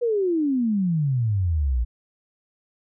sine exponential sweep, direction down, 493.9 to 56 Hz, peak -19 dBFS, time 0.01-1.85 s, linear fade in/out 20 ms, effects none

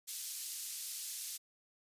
white band-pass noise, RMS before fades -43 dBFS, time 0.07-1.38 s, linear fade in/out 20 ms, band 4400 to 12000 Hz, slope 12 dB/octave, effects resampled to 32000 Hz

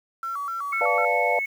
sine tone with vibrato, 1240 Hz, D#6, 6 cents flat, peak -27 dBFS, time 0.23-1.05 s, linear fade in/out 2 ms, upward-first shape square, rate 4 Hz, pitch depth 150 cents each way
sine tone, 2200 Hz, C#7, 14 cents flat, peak -24 dBFS, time 0.72-1.46 s, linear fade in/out 10 ms
sine chord, B half-diminished seventh, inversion none, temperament equal, 493.9 / 587.3 / 698.5 / 880 Hz, B4 / D5 / F5 / A5, 0 / 0 / 0 / 0 cents, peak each -27 / -26 / -25 / -27 dBFS, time 0.81-1.39 s, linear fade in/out 2 ms
effects 8-bit

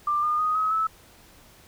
sine tone with pitch steps, 1187 / 1215.4 / 1244.6 / 1274.4 / 1304.9 Hz, D6 / D#6 / D#6 / D#6 / E6, +18 / -41 / 0 / +41 / -18 cents, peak -21 dBFS, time 0.07-0.87 s, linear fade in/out 5 ms, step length 160 ms, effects pink hiss -53 dBFS RMS until 1.67 s

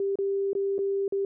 sine tone with dropouts, 394.5 Hz, G4, 11 cents sharp, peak -24 dBFS, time 0-1.25 s, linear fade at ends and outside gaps 2 ms, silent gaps 0.156-0.187 / 0.532-0.551 / 0.782-0.789 / 1.08-1.123 s, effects none

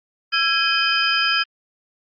sine tone cluster, 1345 / 1646 / 2518 / 3098 / 4968 Hz, E6 / G#6 / D#7 / G7 / D#8, +34 / -16 / +20 / -21 / -3 cents, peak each -23 dBFS, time 0.32-1.44 s, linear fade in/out 20 ms, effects Opus 48 kbps

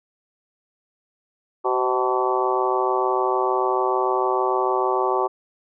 harmonic tone with a mistuned harmonic, 126.7 Hz, B2, 45 cents sharp, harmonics 3 / 4 / 5 / 6 / 7 / 8 / 9, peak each -23 / -28 / -29 / -27 / -25 / -30 / -26 dBFS, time 1.64-5.28 s, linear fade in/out 20 ms, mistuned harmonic 4, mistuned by +38 cents, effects none

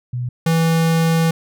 sine / square tone pair in turn, 123.3 / 164.03 Hz, B2 / E3, -2 / -8 cents, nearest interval perfect fourth, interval 494 cents, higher second, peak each -20 / -14 dBFS, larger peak second, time 0.13-0.29 / 0.46-1.31 s, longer second, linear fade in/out 5 ms, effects none

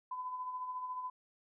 sine tone with tremolo, 1008 Hz, B5, 35 cents sharp, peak -36 dBFS, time 0.11-1.1 s, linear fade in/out 5 ms, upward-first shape sine, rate 14 Hz, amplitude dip 45%, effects none

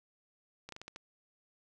slowing click train, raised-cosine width 0.2 ms, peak -28 dBFS, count 6, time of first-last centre 0.69-0.961 s, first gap 33 ms, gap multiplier 1.25, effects none

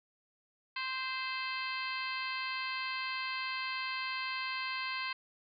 harmonic tone with a mistuned harmonic, 523.3 Hz, C5, in tune, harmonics 2 / 3 / 4 / 5 / 6 / 7 / 8 / 9, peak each -40 / -43 / -41 / -41 / -46 / -54 / -44 / -49 dBFS, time 0.76-5.13 s, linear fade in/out 5 ms, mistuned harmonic 4, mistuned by -21 cents, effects none

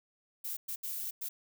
violet noise bursts at uneven times, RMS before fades -38 dBFS, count 4, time 0.44-0.57 / 0.68-0.76 / 0.83-1.11 / 1.21-1.29 s, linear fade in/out 10 ms, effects none

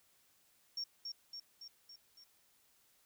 sine tone with echo, 5520 Hz, F8, 21 cents flat, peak -36 dBFS, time 0.77-0.84 s, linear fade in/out 5 ms, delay 280 ms, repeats 5, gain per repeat -4 dB, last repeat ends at 2.24 s, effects tanh soft clip ceiling -34 dBFS + white hiss -71 dBFS RMS until 3.05 s

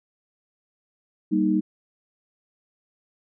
sine chord, Eb major, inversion first, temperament just, 194.45 / 233.3 / 311.1 Hz, G3 / Bb3 / Eb4, -14 / +2 / 0 cents, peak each -23 / -26 / -21 dBFS, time 1.31-1.61 s, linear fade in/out 20 ms, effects none

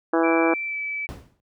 harmonic tone, 164.81 Hz, E3, in tune, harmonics 2 / 3 / 4 / 5 / 6 / 7 / 8 / 9 / 10, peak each -20 / -24 / -26 / -28 / -30 / -31 / -32 / -33 / -34 dBFS, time 0.13-0.54 s, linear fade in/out 5 ms
sine tone with pitch glide, 2335 to 2304 Hz, D7 to D7, -11 to -34 cents, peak -26 dBFS, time 0.23-1.07 s, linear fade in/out 20 ms, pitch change -23 cents, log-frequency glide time 0.65-0.77 s
brown noise with exponential decay, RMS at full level -26 dBFS, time 1.09-1.4 s, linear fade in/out 0 ms, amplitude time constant 66 ms
effects high-pass 80 Hz 12 dB/octave

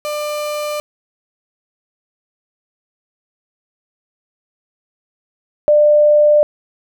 35% pulse / sine tone pair in turn, 596 / 596 Hz, D5 / D5, +25 / +25 cents, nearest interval unison, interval 0 cents, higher neither, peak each -18 / -7 dBFS, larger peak second, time 0.05-0.8 / 5.68-6.43 s, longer neither, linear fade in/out 0 ms, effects none

